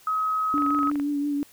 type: tone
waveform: sine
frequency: 1273 Hz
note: D#6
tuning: 39 cents sharp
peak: -22 dBFS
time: 0.07-0.9 s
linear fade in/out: 2 ms
type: tone with vibrato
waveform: sine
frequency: 288.3 Hz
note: D4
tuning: 32 cents flat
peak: -23 dBFS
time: 0.54-1.43 s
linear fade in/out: 0 ms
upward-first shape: triangle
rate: 5.8 Hz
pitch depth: 31 cents each way
type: click train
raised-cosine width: 0.5 ms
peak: -23 dBFS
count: 11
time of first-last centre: 0.58-0.998 s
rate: 23.9 Hz
effects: white hiss -54 dBFS RMS until 1.52 s